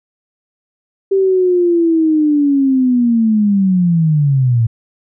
sine linear sweep, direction down, 392 to 110.9 Hz, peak -9 dBFS, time 1.11-4.67 s, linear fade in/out 10 ms, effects none

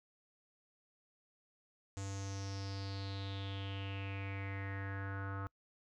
square tone with low-pass filter sweep, 98 Hz, G2, in tune, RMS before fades -42 dBFS, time 1.97-5.47 s, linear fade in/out 0 ms, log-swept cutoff 7200 to 1300 Hz, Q 6.1, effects noise-tail reverb RT60 0.1 s tail -26 dB re dry

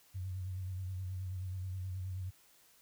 sine tone with vibrato, 93 Hz, F#2, 9 cents sharp, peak -37 dBFS, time 0.14-2.31 s, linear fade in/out 20 ms, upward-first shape sine, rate 9.4 Hz, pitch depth 48 cents each way, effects white hiss -65 dBFS RMS until 2.81 s

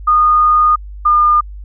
sine tone pair in turn, 1227 / 1209.4 Hz, D#6 / D#6, -25 / -50 cents, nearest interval unison, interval 25 cents, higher first, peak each -7 dBFS, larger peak neither, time 0.07-0.76 / 1.05-1.41 s, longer first, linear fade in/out 10 ms, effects added 50 Hz sine -27 dBFS peak until 1.64 s

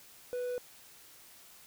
triangle tone, 493.9 Hz, B4, in tune, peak -31 dBFS, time 0.33-0.58 s, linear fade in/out 0 ms, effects white hiss -56 dBFS RMS until 1.66 s

